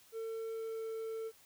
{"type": "tone with pitch glide", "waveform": "triangle", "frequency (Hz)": [450, 446.6], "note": ["A4", "A4"], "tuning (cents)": [39, 26], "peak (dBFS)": -36, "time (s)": [0.12, 1.32], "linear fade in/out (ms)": 50, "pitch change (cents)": -13, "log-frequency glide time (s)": [0.44, 0.87], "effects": ["white hiss -63 dBFS RMS until 1.45 s"]}